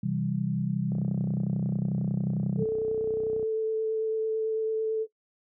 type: chord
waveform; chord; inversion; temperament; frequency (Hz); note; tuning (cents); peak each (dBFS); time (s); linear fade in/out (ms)
sine; C major; none; equal; 130.81 / 164.81 / 196; C3 / E3 / G3; 0 / 0 / 0; -30; 0.03-2.64; 5
type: click train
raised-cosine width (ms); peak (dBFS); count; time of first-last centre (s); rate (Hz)
2; -26; 79; 0.92-3.428; 31.1
type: tone with vibrato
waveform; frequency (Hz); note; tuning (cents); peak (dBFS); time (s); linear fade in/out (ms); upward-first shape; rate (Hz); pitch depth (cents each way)
sine; 440.2; A4; +1; -24; 2.57-5.07; 50; triangle; 9; 12
effects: noise-tail reverb RT60 0.1 s tail -17 dB re dry + high-pass 80 Hz 12 dB/octave